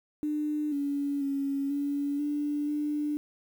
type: tone with pitch steps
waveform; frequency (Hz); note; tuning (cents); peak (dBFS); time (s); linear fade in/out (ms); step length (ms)
sine; 300 / 283.7 / 277.3 / 284.7 / 293.1 / 296.8; D4 / C#4 / C#4 / C#4 / D4 / D4; +37 / +40 / +1 / +46 / -3 / +18; -27; 0.23-3.17; 0; 490
effects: 9-bit